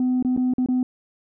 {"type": "tone with dropouts", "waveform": "sine", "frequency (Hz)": 253, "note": "B3", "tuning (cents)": 42, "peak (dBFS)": -16, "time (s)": [0, 0.83], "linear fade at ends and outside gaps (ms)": 2, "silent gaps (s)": [[0.226, 0.248], [0.365, 0.375], [0.537, 0.582], [0.661, 0.686]], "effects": ["tanh soft clip ceiling -16 dBFS"]}